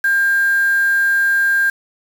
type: tone with quantisation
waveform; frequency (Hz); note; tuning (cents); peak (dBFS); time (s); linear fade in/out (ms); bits
sine; 1600; G6; +35; -12; 0.04-1.7; 5; 5
effects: none